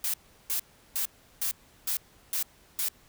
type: noise bursts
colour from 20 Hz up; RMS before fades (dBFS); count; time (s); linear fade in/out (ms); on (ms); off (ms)
blue; -29; 7; 0.04-2.886; 2; 98; 360
effects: pink hiss -59 dBFS RMS until 3.08 s